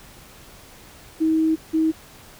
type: tone pair in turn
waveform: sine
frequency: 318.6 / 318.6 Hz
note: D#4 / D#4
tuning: +41 / +41 cents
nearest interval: unison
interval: 0 cents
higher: neither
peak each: -16 dBFS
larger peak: neither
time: 1.2-1.56 / 1.73-1.92 s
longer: first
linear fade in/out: 20 ms
effects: pink hiss -46 dBFS RMS until 2.39 s